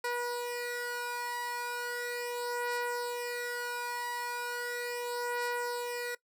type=beating tone pair; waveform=15% pulse; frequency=484 / 484.37 Hz; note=B4 / B4; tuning=-35 / -34 cents; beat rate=0.37 Hz; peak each=-33 / -29 dBFS; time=0.04-6.15 s; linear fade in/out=5 ms; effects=noise-tail reverb RT60 0.1 s tail -20 dB re dry